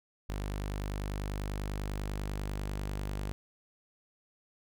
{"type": "tone", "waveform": "sawtooth", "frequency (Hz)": 50.1, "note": "G1", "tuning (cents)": 38, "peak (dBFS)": -30, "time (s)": [0.29, 3.32], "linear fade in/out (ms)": 0, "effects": []}